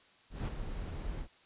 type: noise with ADSR envelope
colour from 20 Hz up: brown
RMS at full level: -32 dBFS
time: 0.3-1.28 s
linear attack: 180 ms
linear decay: 8 ms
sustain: -7 dB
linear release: 77 ms
effects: white hiss -63 dBFS RMS until 1.45 s + resampled to 8000 Hz